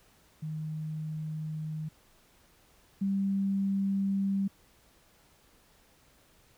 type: tone pair in turn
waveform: sine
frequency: 155.56 / 195.99 Hz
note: D#3 / G3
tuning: 0 / 0 cents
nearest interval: major third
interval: 400 cents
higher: second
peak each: -33 / -26 dBFS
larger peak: second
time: 0.42-1.89 / 3.01-4.48 s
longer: neither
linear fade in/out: 10 ms
effects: pink hiss -63 dBFS RMS until 6.57 s